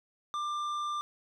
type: tone with tanh clipping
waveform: sine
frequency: 1189 Hz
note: D6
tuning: 21 cents sharp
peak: -33 dBFS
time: 0.34-1.01 s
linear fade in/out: 0 ms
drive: 10 dB
effects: none